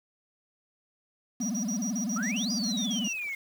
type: tone with vibrato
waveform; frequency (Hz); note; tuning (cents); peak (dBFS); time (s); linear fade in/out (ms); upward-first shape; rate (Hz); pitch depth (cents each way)
triangle; 220; A3; 0; -26; 1.4-3.08; 5; sine; 18; 240
type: tone bursts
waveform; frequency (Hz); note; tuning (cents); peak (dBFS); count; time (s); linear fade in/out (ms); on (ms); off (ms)
sine; 5770; F#8; -44; -32; 13; 1.41-3.131; 5; 89; 47
type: exponential two-way sweep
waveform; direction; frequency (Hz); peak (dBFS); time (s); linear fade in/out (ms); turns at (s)
sine; up then down; 1244.5 to 4990 to 2115; -31; 2.16-3.35; 5; 2.51
effects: tanh soft clip ceiling -20 dBFS + 8-bit